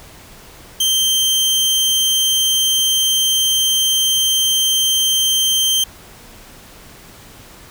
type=tone; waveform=sawtooth; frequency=3140 Hz; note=G7; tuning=2 cents sharp; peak=-10 dBFS; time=0.8-5.84 s; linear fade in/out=5 ms; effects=pink hiss -41 dBFS RMS until 7.7 s